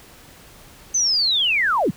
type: linear sweep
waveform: sine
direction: down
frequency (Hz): 6272 to 109.2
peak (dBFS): -16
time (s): 0.94-1.91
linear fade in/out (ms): 10
effects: pink hiss -46 dBFS RMS until 1.96 s